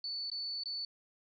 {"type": "tone with dropouts", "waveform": "sine", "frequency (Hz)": 4477, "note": "C#8", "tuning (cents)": 16, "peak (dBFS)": -36, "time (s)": [0.04, 0.85], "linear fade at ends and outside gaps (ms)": 2, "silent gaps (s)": [[0.301, 0.316], [0.636, 0.657]], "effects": []}